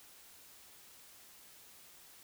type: silence
effects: white hiss -58 dBFS RMS until 2.23 s